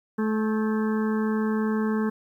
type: harmonic tone with a mistuned harmonic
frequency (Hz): 216.8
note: A3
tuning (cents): -25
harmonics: 1 / 2 / 4 / 5 / 6 / 7 / 8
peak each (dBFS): -23 / -29 / -39 / -37 / -42 / -39 / -43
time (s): 0.18-2.1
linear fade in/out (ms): 10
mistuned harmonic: 7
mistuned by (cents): +58
effects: 10-bit